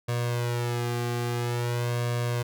sawtooth tone with flanger, 120 Hz, B2, 49 cents flat, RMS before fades -28 dBFS, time 0.08-2.43 s, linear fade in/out 10 ms, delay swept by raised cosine 1.8 to 2.57 ms, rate 0.49 Hz, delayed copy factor +0.95, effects none

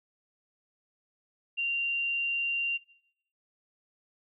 sine tone, 2772 Hz, F7, 14 cents flat, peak -27 dBFS, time 1.57-2.78 s, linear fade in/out 20 ms, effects noise-tail reverb RT60 0.7 s tail -19 dB re dry

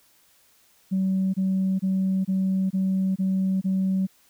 sine tone bursts, 190 Hz, F#3, 46 cents sharp, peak -19 dBFS, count 7, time 0.91-4.07 s, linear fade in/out 20 ms, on 430 ms, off 25 ms, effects tanh soft clip ceiling -17 dBFS + white hiss -60 dBFS RMS until 4.29 s

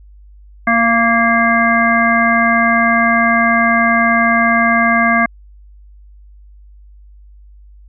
harmonic tone with a mistuned harmonic, 232.4 Hz, A#3, 5 cents flat, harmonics 1 / 3 / 5 / 7 / 9, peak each -16 / -16 / -16 / -16 / -16 dBFS, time 0.67-5.26 s, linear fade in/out 5 ms, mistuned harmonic 3, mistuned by -25 cents, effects added 50 Hz sine -38 dBFS peak until 7.88 s

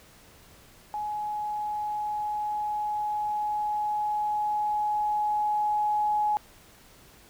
sine tone with level ramp, 841 Hz, G#5, 22 cents sharp, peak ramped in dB -29 to -22 dBFS, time 0.94-6.37 s, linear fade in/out 0 ms, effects pink hiss -54 dBFS RMS until 7.29 s

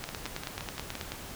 two click trains, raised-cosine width 0.2 ms, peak -19 / -17 dBFS, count 6 / 11, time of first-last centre 0.09-0.954 / 0.04-1.12 s, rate 5.79 / 9.26 Hz, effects pink hiss -43 dBFS RMS until 1.35 s

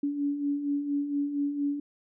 sine beating tone pair, 282.5 / 286.8 Hz, C#4 / D4, +33 / -41 cents, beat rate 4.3 Hz, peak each -35 / -27 dBFS, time 0.03-1.8 s, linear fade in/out 5 ms, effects none

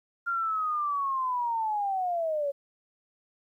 sine linear sweep, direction down, 1400 to 551 Hz, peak -26 dBFS, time 0.26-2.52 s, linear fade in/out 20 ms, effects 11-bit

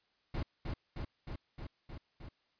brown noise with echo, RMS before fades -36 dBFS, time 0.34-0.43 s, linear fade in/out 5 ms, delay 310 ms, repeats 6, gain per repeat -2 dB, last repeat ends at 2.29 s, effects white hiss -75 dBFS RMS until 2.59 s + resampled to 11025 Hz

